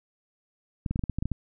clicks, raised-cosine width 5 ms, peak -16 dBFS, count 10, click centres 0.862 / 0.91 / 0.959 / 0.993 / 1.038 / 1.097 / 1.186 / 1.225 / 1.256 / 1.317 s, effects none

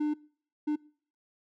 triangle tone bursts at uneven times, 300 Hz, D4, 37 cents sharp, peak -24 dBFS, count 2, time 0-0.14 / 0.67-0.76 s, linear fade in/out 10 ms, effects noise-tail reverb RT60 0.5 s tail -23 dB re dry

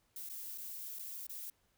violet noise with dropouts, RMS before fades -45 dBFS, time 0.16-1.5 s, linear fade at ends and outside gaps 2 ms, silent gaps 0.29-0.297 / 0.577-0.581 / 0.988-0.993 / 1.268-1.294 s, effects pink hiss -75 dBFS RMS until 1.77 s

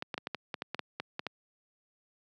clicks, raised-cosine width 0.3 ms, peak -18 dBFS, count 12, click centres 0.024 / 0.142 / 0.179 / 0.271 / 0.347 / 0.542 / 0.621 / 0.746 / 0.793 / 1 / 1.194 / 1.267 s, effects high-pass 150 Hz 12 dB/octave

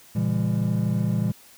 triangle chord, A# diminished seventh, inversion none, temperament just, 116.54 / 139.85 / 167.82 / 201.4 Hz, A#2 / C#3 / E3 / G3, 0 / +16 / +31 / +47 cents, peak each -23 / -29 / -24 / -24 dBFS, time 0.15-1.32 s, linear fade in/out 10 ms, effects white hiss -51 dBFS RMS until 1.57 s

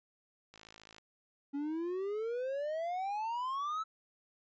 click train, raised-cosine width 0.2 ms, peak -36 dBFS, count 25, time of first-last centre 0.54-0.983 s, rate 54.2 Hz
triangle exponential sweep, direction up, 277.2 to 1325 Hz, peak -32 dBFS, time 1.53-3.84 s, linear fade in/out 20 ms
effects resampled to 16000 Hz

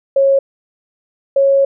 sine tone pair in turn, 547 / 549.9 Hz, C#5 / C#5, -23 / -14 cents, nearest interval unison, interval 9 cents, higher second, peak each -8 dBFS, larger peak neither, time 0.16-0.39 / 1.36-1.65 s, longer second, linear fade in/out 5 ms, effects none

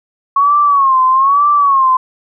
sine tone with vibrato, 1100 Hz, C#6, 14 cents flat, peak -7 dBFS, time 0.36-1.97 s, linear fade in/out 5 ms, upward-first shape sine, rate 1.1 Hz, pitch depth 110 cents each way, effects none

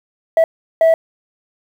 sine tone bursts at uneven times, 652 Hz, E5, 19 cents flat, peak -5 dBFS, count 2, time 0.37-0.44 / 0.81-0.94 s, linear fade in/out 2 ms, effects tanh soft clip ceiling -7 dBFS + 7-bit

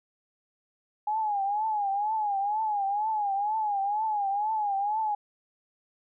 sine tone with vibrato, 830.6 Hz, G#5, in tune, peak -25 dBFS, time 1.07-5.15 s, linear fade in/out 5 ms, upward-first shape triangle, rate 2.1 Hz, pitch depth 120 cents each way, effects none

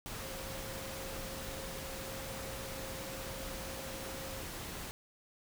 sine tone in noise, 534 Hz, C5, 35 cents sharp, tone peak -47 dBFS, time 0.22-4.42 s, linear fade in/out 0 ms, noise pink, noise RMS -43 dBFS, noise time 0.06-4.91 s, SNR -7 dB, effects none

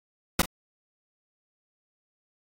pink noise with echo, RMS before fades -20 dBFS, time 0.39-0.42 s, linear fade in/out 5 ms, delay 39 ms, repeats 1, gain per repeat -14 dB, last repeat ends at 0.459 s, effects AAC 64 kbps

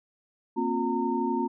sine tone cluster, 234.8 / 266.7 / 355.3 / 916 Hz, A#3 / C4 / F4 / A#5, +13 / +33 / +30 / -31 cents, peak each -30 dBFS, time 0.56-1.48 s, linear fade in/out 20 ms, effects none

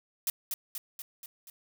blue noise with echo, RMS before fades -29 dBFS, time 0.27-0.3 s, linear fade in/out 2 ms, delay 240 ms, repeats 5, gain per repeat -4 dB, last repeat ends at 1.5 s, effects none

